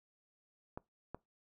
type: clicks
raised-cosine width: 1 ms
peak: -28 dBFS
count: 2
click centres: 0.775 / 1.146 s
effects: noise-tail reverb RT60 0.2 s tail -23 dB re dry